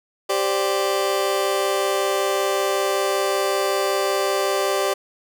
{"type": "chord", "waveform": "30% pulse", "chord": "G suspended fourth", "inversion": "none", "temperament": "just", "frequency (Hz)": [392, 522.7, 588], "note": ["G4", "C5", "D5"], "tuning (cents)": [0, -2, 2], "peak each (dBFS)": [-20, -24, -21], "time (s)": [0.29, 4.94], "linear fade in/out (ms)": 10, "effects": []}